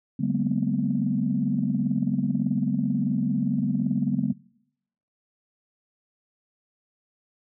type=tone cluster; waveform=sine; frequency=143.6 / 189.3 / 207.8 / 232.8 / 250.8 Hz; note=D3 / F#3 / G#3 / A#3 / B3; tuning=-39 / +40 / +1 / -2 / +27 cents; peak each=-28 dBFS; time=0.19-4.33 s; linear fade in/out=10 ms; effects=noise-tail reverb RT60 0.8 s tail -23 dB re dry + tanh soft clip ceiling -11 dBFS